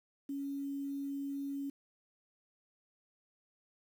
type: tone with quantisation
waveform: sine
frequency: 279.1 Hz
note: C#4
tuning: 12 cents sharp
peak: -36 dBFS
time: 0.29-1.7 s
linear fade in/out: 5 ms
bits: 10
effects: none